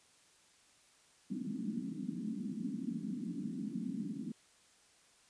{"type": "band-pass noise", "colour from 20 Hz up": "pink", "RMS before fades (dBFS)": -40, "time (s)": [1.3, 4.32], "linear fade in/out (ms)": 2, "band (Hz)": [180, 280], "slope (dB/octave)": 48, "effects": ["white hiss -66 dBFS RMS until 5.29 s", "resampled to 22050 Hz"]}